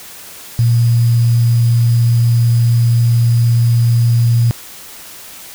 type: tone with sample-and-hold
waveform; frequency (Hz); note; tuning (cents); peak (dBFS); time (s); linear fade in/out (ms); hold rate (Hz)
sine; 117.4; A#2; +13; -8; 0.59-4.51; 0; 4900
effects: white hiss -34 dBFS RMS until 5.54 s